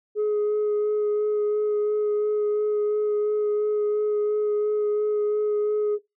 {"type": "tone with vibrato", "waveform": "sine", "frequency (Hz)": 420.3, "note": "G#4", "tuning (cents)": 21, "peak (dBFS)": -18, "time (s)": [0.15, 5.99], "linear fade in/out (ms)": 50, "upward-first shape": "sine", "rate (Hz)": 2.9, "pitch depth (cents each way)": 12, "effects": ["noise-tail reverb RT60 0.2 s tail -21 dB re dry", "tanh soft clip ceiling -19 dBFS"]}